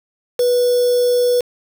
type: tone with quantisation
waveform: sine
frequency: 490 Hz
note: B4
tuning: 14 cents flat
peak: -12 dBFS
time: 0.39-1.41 s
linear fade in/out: 5 ms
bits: 4
effects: none